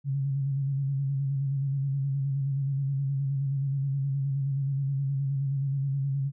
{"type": "tone with vibrato", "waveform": "sine", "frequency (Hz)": 137.6, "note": "C#3", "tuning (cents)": -12, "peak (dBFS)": -25, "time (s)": [0.04, 6.32], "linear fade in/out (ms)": 50, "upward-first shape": "square", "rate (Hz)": 9.5, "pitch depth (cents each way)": 34, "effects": []}